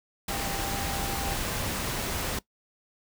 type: tone in noise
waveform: sine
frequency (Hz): 792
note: G5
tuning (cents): +18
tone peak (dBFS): -36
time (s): 0.3-1.36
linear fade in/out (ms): 5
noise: pink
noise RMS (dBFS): -31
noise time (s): 0.28-2.39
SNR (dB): -8
effects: noise-tail reverb RT60 0.1 s tail -19 dB re dry